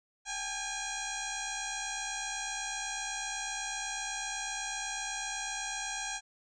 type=tone with frequency modulation; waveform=sine; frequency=2482 Hz; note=D#7; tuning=5 cents flat; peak=-34 dBFS; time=0.25-6.21 s; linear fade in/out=50 ms; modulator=816 Hz; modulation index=6.1; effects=none